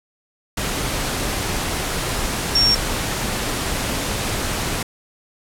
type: tone in noise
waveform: sine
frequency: 5520 Hz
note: F8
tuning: 21 cents flat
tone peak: -13 dBFS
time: 2.55-2.75 s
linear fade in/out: 5 ms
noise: pink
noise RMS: -23 dBFS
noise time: 0.57-4.83 s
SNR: +7 dB
effects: low-pass 12000 Hz 12 dB/octave